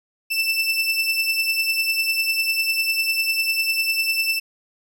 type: beating tone pair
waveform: 30% pulse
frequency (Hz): 2657 / 2667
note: E7 / E7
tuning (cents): +13 / +20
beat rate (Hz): 10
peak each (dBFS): -18 / -22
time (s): 0.3-4.4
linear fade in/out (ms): 20
effects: none